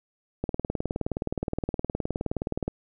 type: click train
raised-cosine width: 2 ms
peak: -14 dBFS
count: 44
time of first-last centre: 0.44-2.68 s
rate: 19.2 Hz
effects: none